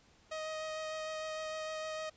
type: tone with vibrato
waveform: sawtooth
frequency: 627 Hz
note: D#5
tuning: 13 cents sharp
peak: -34 dBFS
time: 0.31-2.1 s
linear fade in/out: 10 ms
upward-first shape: sine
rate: 6.6 Hz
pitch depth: 10 cents each way
effects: pink hiss -65 dBFS RMS until 2.16 s + resampled to 16000 Hz